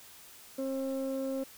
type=tone pair together; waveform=sine; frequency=267.6 / 536 Hz; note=C4 / C5; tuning=+39 / +42 cents; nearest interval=octave; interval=1203 cents; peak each=-32 / -32 dBFS; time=0.58-1.44 s; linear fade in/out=10 ms; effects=tanh soft clip ceiling -28 dBFS + white hiss -53 dBFS RMS until 1.57 s